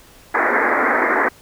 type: band-pass noise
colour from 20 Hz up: white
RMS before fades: -17 dBFS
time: 0.34-1.29 s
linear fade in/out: 10 ms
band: 230 to 2100 Hz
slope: 96 dB/octave
effects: pink hiss -47 dBFS RMS until 1.41 s